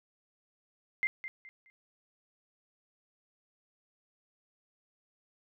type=tone with echo; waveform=sine; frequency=2090 Hz; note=C7; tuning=2 cents flat; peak=-26 dBFS; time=1.03-1.07 s; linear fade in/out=0 ms; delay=210 ms; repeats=3; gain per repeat=-11 dB; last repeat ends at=1.7 s; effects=none